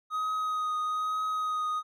triangle tone with vibrato, 1254 Hz, D#6, 13 cents sharp, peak -26 dBFS, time 0.1-1.83 s, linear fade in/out 50 ms, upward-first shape triangle, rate 1.1 Hz, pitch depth 19 cents each way, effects none

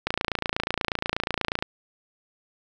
click train, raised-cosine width 0.3 ms, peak -8 dBFS, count 45, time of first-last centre 0.07-1.625 s, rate 28.3 Hz, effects none

